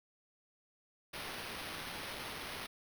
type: noise with sample-and-hold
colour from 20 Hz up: violet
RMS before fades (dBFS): -44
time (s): 1.13-2.67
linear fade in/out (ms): 10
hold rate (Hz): 7350
effects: none